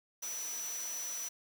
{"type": "tone in noise", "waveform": "sine", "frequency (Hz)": 5920, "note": "F#8", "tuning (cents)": 0, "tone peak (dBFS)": -38, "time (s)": [0.22, 1.29], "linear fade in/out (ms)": 10, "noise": "white", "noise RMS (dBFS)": -45, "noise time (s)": [0.22, 1.29], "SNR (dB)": 4, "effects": ["high-pass 300 Hz 12 dB/octave"]}